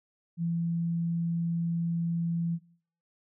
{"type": "tone", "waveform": "sine", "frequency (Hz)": 168.5, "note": "E3", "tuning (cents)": 38, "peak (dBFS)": -27, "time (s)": [0.37, 2.59], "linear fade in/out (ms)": 50, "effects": ["noise-tail reverb RT60 0.5 s tail -18 dB re dry"]}